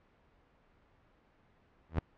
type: tone with exponential growth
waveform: sawtooth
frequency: 80.5 Hz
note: E2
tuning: 41 cents flat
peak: -22 dBFS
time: 1.89-1.99 s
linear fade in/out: 0 ms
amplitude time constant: 20 ms
effects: pink hiss -67 dBFS RMS until 2.17 s + low-pass 2000 Hz 12 dB/octave